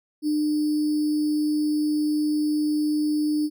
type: tone with sample-and-hold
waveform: sine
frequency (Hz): 301.4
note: D4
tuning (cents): +45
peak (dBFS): -20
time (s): 0.22-3.5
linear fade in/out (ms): 50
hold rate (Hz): 4900
effects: none